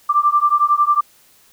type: beating tone pair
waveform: sine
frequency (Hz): 1174.7 / 1185.7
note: D6 / D6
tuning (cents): 0 / +16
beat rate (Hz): 11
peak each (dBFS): -15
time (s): 0.09-1.01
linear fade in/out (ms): 10
effects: white hiss -52 dBFS RMS until 1.52 s